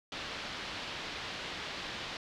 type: low-pass noise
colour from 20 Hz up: white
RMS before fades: -41 dBFS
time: 0.12-2.17 s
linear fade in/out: 2 ms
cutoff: 4200 Hz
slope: 24 dB/octave
effects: none